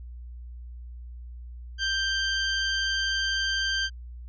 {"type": "tone", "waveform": "20% pulse", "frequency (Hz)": 1572, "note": "G6", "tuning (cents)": 4, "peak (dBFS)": -20, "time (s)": [1.78, 3.9], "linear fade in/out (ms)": 50, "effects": ["added 60 Hz sine -38 dBFS peak until 4.28 s", "resampled to 16000 Hz"]}